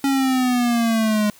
square exponential sweep, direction down, 277.2 to 207.7 Hz, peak -17 dBFS, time 0.04-1.3 s, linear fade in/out 2 ms, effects white hiss -49 dBFS RMS until 1.39 s

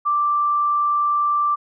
sine tone, 1175 Hz, D6, 1 cent sharp, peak -16 dBFS, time 0.05-1.56 s, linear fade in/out 20 ms, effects none

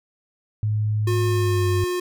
sine tone with pitch glide, 106.6 to 97.19 Hz, G#2 to G2, +46 to -14 cents, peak -19 dBFS, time 0.63-1.84 s, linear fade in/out 0 ms, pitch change -160 cents, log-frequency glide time 1.26-1.68 s
square tone, 359.1 Hz, F4, 48 cents sharp, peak -23 dBFS, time 1.07-2 s, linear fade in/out 5 ms
effects none

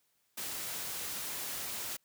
white noise, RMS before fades -39 dBFS, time 0.37-1.97 s, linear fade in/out 10 ms, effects white hiss -75 dBFS RMS until 2.04 s + high-pass 60 Hz 12 dB/octave

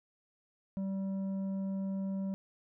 sine tone with tanh clipping, 193.4 Hz, G3, 23 cents flat, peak -34 dBFS, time 0.77-2.34 s, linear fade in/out 0 ms, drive 7 dB, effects none

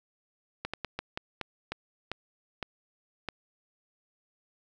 slowing click train, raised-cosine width 0.3 ms, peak -17 dBFS, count 10, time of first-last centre 0.65-3.287 s, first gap 86 ms, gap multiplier 1.29, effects none

